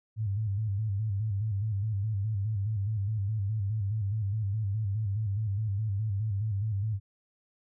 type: tone with vibrato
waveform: sine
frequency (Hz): 103.9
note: G#2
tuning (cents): +1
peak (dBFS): -27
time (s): 0.16-7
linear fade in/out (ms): 50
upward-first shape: square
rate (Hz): 4.8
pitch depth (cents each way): 92
effects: none